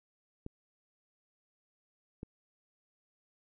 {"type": "clicks", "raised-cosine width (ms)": 3, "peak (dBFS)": -28, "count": 2, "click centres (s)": [0.464, 2.231], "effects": []}